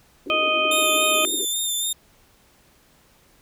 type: band-pass noise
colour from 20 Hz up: white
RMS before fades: -33 dBFS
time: 0.26-1.45 s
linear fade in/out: 2 ms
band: 290 to 400 Hz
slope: 48 dB/octave
type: harmonic tone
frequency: 622.3 Hz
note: D#5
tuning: in tune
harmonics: 1 / 2 / 4 / 5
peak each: -24 / -24 / -22 / -25 dBFS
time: 0.3-1.25 s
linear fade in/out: 0 ms
type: tone with vibrato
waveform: 15% pulse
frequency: 3600 Hz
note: A7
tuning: 39 cents sharp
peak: -16 dBFS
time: 0.71-1.93 s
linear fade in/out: 5 ms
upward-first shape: sine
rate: 3.6 Hz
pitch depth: 32 cents each way
effects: pink hiss -57 dBFS RMS until 3.41 s